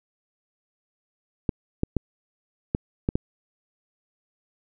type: clicks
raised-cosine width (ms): 3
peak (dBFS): -9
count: 6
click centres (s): 1.492 / 1.834 / 1.967 / 2.749 / 3.089 / 3.155
effects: none